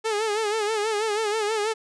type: tone with vibrato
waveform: sawtooth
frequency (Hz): 428.6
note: A4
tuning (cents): -45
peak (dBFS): -19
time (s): 0.04-1.74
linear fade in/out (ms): 20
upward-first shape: sine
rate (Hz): 6.2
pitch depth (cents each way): 83
effects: resampled to 22050 Hz